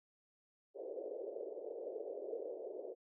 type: band-pass noise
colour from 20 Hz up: pink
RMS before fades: -45 dBFS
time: 0.74-2.95 s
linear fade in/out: 50 ms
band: 390 to 570 Hz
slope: 48 dB/octave
effects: none